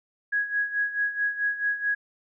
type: tone with tremolo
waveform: sine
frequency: 1661.2 Hz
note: G#6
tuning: in tune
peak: -21 dBFS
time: 0.32-1.95 s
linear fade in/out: 10 ms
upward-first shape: sine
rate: 4.6 Hz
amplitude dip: 75%
effects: none